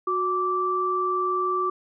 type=tone pair together; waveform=sine; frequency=367.1 / 1167 Hz; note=F#4 / D6; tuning=-14 / -11 cents; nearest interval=octave + minor sixth; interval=2003 cents; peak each=-27 / -23 dBFS; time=0.07-1.7 s; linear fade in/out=5 ms; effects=none

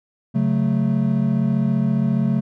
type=chord; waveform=triangle; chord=F# minor; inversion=second; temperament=equal; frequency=138.59 / 185 / 220 Hz; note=C#3 / F#3 / A3; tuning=0 / 0 / 0 cents; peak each=-19 / -20 / -18 dBFS; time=0.34-2.41 s; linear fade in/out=20 ms; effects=none

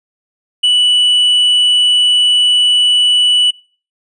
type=tone; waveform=triangle; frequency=2960 Hz; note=F#7; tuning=in tune; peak=-6 dBFS; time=0.63-3.51 s; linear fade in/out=10 ms; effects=noise-tail reverb RT60 0.4 s tail -23 dB re dry + resampled to 24000 Hz

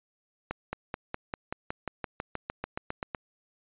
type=accelerating click train; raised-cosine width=0.5 ms; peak=-17 dBFS; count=17; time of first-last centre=0.51-3.148 s; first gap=220 ms; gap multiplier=0.96; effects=resampled to 8000 Hz

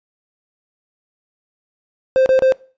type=tone bursts; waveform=triangle; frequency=523.3 Hz; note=C5; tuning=in tune; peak=-8 dBFS; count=3; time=2.16-2.522 s; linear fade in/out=0 ms; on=100 ms; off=31 ms; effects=noise-tail reverb RT60 0.4 s tail -22 dB re dry + resampled to 16000 Hz

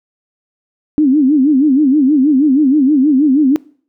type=tone with vibrato; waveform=sine; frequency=281.7 Hz; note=C#4; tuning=28 cents sharp; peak=-7 dBFS; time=0.98-3.56 s; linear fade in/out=0 ms; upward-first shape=sine; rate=6.3 Hz; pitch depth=170 cents each way; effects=noise-tail reverb RT60 0.5 s tail -24 dB re dry

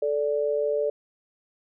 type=tone pair together; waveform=sine; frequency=437.7 / 584.3 Hz; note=A4 / D5; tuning=-9 / -9 cents; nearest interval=perfect fourth; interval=500 cents; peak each=-25 dBFS; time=0.02-0.9 s; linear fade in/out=5 ms; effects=none

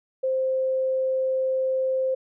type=tone; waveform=sine; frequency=523.3 Hz; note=C5; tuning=in tune; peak=-21 dBFS; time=0.23-2.15 s; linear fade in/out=10 ms; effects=none

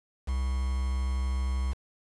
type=tone with quantisation; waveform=triangle; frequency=65.2 Hz; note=C2; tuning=5 cents flat; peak=-24 dBFS; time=0.27-1.74 s; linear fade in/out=20 ms; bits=7; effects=resampled to 24000 Hz

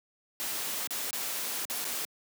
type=noise with dropouts; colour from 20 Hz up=white; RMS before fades=-34 dBFS; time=0.4-2.05 s; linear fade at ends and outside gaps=0 ms; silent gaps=0.871-0.907 / 1.107-1.13 / 1.651-1.699 / 1.844-1.851 s; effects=high-pass 200 Hz 12 dB/octave

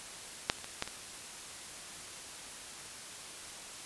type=clicks; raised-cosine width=0.2 ms; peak=-8 / -29 / -24 / -14 / -23 dBFS; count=5; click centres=0.499 / 0.586 / 0.644 / 0.824 / 0.876 s; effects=white hiss -46 dBFS RMS until 3.85 s + resampled to 24000 Hz

